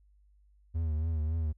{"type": "tone with vibrato", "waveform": "triangle", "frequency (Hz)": 79.2, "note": "D#2", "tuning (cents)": 31, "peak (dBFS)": -26, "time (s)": [0.74, 1.53], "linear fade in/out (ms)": 20, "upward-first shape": "triangle", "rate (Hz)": 3.6, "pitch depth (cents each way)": 81, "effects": ["added 50 Hz sine -60 dBFS peak until 1.57 s"]}